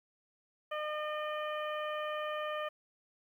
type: harmonic tone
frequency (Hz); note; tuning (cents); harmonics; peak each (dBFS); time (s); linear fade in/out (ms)
607; D#5; -43; 1 / 2 / 3 / 4 / 5; -37 / -39 / -44 / -49 / -48; 0.71-2.69; 10
effects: 11-bit